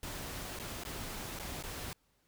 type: noise with dropouts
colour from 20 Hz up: pink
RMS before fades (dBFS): -42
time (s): 0.03-1.93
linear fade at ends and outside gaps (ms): 1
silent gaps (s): 0.59-0.597 / 0.836-0.85 / 1.39-1.397 / 1.626-1.637
effects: pink hiss -74 dBFS RMS until 2.27 s